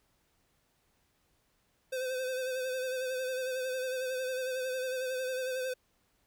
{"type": "tone with vibrato", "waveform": "square", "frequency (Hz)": 514, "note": "C5", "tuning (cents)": -31, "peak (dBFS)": -33, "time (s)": [1.92, 5.74], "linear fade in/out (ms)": 10, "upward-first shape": "sine", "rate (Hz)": 11, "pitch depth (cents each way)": 35, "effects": ["pink hiss -73 dBFS RMS until 6.26 s"]}